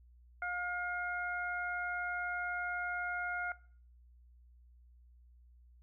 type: harmonic tone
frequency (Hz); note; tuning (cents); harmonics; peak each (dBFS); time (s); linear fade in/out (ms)
712; F5; +33; 1 / 2 / 3; -41 / -36 / -43; 0.42-3.52; 2
effects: noise-tail reverb RT60 0.5 s tail -20 dB re dry + added 60 Hz sine -58 dBFS peak until 5.82 s